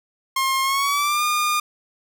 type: tone with pitch glide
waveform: sawtooth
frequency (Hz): 1068 to 1212.7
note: C6 to D#6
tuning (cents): +35 to -45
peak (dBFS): -15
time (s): 0.36-1.6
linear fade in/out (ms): 5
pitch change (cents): +220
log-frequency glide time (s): 0.62-1.23
effects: none